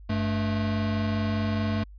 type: tone pair together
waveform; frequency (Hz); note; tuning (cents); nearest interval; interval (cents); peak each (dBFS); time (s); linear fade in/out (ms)
square; 96.78 / 217.5; G2 / A3; -22 / -20; octave + major second; 1402; -28; 0.09-1.84; 10
effects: added 50 Hz sine -43 dBFS peak until 1.98 s + resampled to 11025 Hz